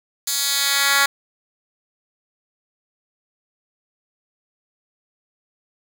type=tone with high-pass filter sweep; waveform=10% pulse; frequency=279.4 Hz; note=C#4; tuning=14 cents sharp; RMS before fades=-19 dBFS; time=0.27-1.06 s; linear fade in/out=5 ms; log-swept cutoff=5600 to 1500 Hz; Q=0.98; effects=none